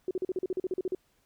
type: tone bursts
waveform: sine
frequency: 370 Hz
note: F#4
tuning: in tune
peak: -27 dBFS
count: 13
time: 0.08-0.949 s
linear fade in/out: 2 ms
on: 29 ms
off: 41 ms
effects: pink hiss -70 dBFS RMS until 1.25 s